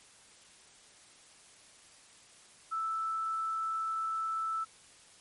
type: tone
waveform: sine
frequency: 1318.5 Hz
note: E6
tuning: in tune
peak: -31 dBFS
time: 2.71-4.65 s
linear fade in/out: 20 ms
effects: white hiss -58 dBFS RMS until 5.2 s + MP3 48 kbps